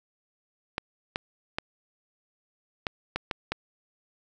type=clicks; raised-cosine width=0.3 ms; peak=-12 dBFS; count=7; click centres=0.781 / 1.159 / 1.585 / 2.868 / 3.16 / 3.312 / 3.52 s; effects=none